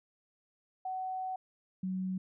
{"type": "tone pair in turn", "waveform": "sine", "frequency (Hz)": [750, 186.85], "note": ["F#5", "F#3"], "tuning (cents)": [23, 17], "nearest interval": "2 octaves", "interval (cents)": 2406, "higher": "first", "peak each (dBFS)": [-34, -32], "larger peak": "second", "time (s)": [[0.85, 1.36], [1.83, 2.18]], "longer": "first", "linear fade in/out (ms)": 5, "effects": []}